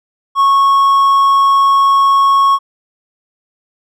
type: tone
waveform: triangle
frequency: 1101 Hz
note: C#6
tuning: 12 cents flat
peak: -5 dBFS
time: 0.35-2.59 s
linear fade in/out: 50 ms
effects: none